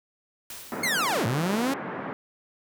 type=noise with exponential decay; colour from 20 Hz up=white; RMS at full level=-38 dBFS; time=0.5-1.52 s; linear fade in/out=2 ms; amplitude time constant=220 ms
type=band-pass noise; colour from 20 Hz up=pink; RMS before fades=-34 dBFS; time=0.72-2.13 s; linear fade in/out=0 ms; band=170 to 1800 Hz; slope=24 dB/octave
type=linear two-way sweep; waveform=sawtooth; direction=down then up; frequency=2201 to 107.3 to 282.7 Hz; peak=-20 dBFS; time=0.83-1.74 s; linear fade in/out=5 ms; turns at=1.26 s
effects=none